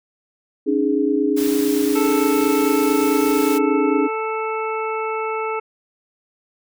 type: chord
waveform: sine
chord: C# suspended second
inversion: none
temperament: equal with one note detuned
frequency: 277.2 / 306 / 415.3 Hz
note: C#4 / D#4 / G#4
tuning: 0 / -29 / 0 cents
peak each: -20 dBFS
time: 0.66-4.08 s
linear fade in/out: 20 ms
type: noise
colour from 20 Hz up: white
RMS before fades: -30 dBFS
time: 1.36-3.59 s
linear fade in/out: 20 ms
type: harmonic tone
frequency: 440 Hz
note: A4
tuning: in tune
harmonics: 1 / 2 / 3 / 5 / 6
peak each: -24 / -27 / -27 / -33 / -35 dBFS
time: 1.95-5.6 s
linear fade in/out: 10 ms
effects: none